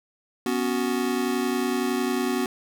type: chord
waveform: square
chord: B suspended second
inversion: none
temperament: just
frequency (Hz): 246.9 / 277.8 / 370.4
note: B3 / C#4 / F#4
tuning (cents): 0 / +4 / +2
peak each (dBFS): -27 / -30 / -28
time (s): 0.46-2.46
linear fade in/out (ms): 2
effects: none